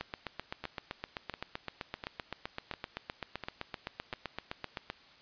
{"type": "two click trains", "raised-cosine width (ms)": 0.3, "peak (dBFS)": [-23, -20], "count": [6, 39], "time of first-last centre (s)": [[0.64, 4.137], [0.01, 4.901]], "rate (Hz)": [1.43, 7.77], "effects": ["white hiss -58 dBFS RMS until 5.21 s", "resampled to 11025 Hz"]}